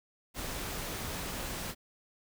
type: noise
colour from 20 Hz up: pink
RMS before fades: -38 dBFS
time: 0.34-1.75 s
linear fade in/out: 50 ms
effects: none